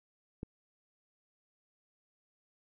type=click; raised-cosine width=3 ms; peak=-26 dBFS; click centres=0.431 s; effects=none